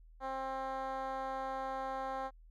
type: tone with band-pass filter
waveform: 10% pulse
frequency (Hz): 265.5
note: C4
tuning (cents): +25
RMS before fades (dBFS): -39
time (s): 0.2-2.31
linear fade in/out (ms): 50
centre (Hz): 770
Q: 1.6
effects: added 40 Hz sine -55 dBFS peak until 2.5 s

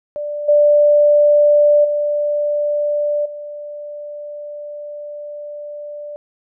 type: tone with level steps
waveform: sine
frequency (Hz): 589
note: D5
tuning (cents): +5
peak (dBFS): -21 / -8 / -15 / -27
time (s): 0.16-6.16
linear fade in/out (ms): 0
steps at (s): 0.48 / 1.84 / 3.25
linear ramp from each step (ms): 10
effects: none

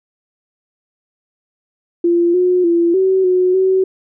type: tone with pitch steps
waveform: sine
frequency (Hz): 343.9 / 362 / 340.4 / 379.2 / 366 / 377.8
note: F4 / F#4 / F4 / F#4 / F#4 / F#4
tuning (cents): -27 / -38 / -44 / +43 / -19 / +36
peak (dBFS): -10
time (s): 2.04-3.84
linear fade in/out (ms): 5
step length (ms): 300
effects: none

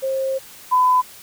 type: tone pair in turn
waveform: sine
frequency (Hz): 533 / 1006.2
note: C5 / B5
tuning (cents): +32 / +32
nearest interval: major seventh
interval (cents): 1100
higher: second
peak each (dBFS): -19 / -12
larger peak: second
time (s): 0.02-0.39 / 0.71-1.02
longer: first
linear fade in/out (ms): 20
effects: white hiss -42 dBFS RMS until 1.22 s

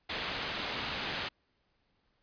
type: low-pass noise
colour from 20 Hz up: white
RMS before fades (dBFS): -37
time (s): 0.09-1.29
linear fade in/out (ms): 10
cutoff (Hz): 4000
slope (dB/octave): 24
effects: pink hiss -75 dBFS RMS until 2.22 s + resampled to 11025 Hz

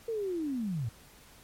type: linear sweep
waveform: sine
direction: down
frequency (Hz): 467.7 to 103.83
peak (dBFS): -30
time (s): 0.08-0.89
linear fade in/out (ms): 5
effects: pink hiss -56 dBFS RMS until 1.43 s + MP3 64 kbps

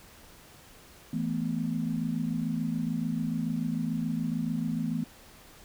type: chord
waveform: sine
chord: E suspended fourth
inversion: none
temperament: equal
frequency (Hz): 164.81 / 220 / 246.9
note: E3 / A3 / B3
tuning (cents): 0 / 0 / 0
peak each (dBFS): -32 / -32 / -32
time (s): 1.13-5.04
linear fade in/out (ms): 5
effects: pink hiss -53 dBFS RMS until 5.64 s

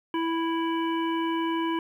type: harmonic tone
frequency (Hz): 329.6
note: E4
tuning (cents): 0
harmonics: 1 / 3 / 5 / 7 / 9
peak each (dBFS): -26 / -30 / -39 / -41 / -39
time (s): 0.14-1.79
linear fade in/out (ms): 2
effects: 10-bit

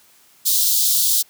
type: high-pass noise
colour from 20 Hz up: white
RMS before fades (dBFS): -17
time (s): 0.45-1.23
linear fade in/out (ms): 20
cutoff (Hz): 3500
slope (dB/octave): 48
effects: white hiss -53 dBFS RMS until 1.29 s + high-pass 80 Hz 12 dB/octave

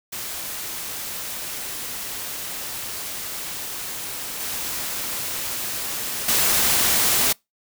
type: noise with level steps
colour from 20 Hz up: white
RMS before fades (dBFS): -31 / -28 / -19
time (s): 0.12-7.33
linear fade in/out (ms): 10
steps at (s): 4.4 / 6.28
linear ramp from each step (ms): 5
effects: noise-tail reverb RT60 0.2 s tail -26 dB re dry

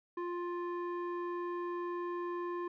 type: tone with low-pass filter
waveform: square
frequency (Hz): 350.1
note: F4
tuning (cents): +4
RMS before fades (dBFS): -38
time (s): 0.17-2.68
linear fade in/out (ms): 5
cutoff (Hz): 1300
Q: 2
effects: none

